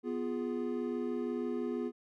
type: chord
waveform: triangle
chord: F diminished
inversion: second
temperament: equal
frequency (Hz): 246.9 / 349.2 / 415.3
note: Cb4 / F4 / Ab4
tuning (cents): 0 / 0 / 0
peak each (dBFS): -34 / -36 / -36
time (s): 0.03-1.92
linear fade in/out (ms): 50
effects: none